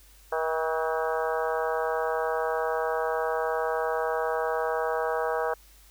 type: harmonic tone with a mistuned harmonic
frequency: 160 Hz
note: D#3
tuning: 49 cents sharp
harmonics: 3 / 4 / 5 / 6 / 7 / 8 / 9 / 10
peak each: -29 / -31 / -33 / -35 / -36 / -37 / -38 / -39 dBFS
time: 0.32-5.54 s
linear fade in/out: 5 ms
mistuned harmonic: 9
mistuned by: +67 cents
effects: added 50 Hz sine -54 dBFS peak until 5.9 s + white hiss -57 dBFS RMS until 5.9 s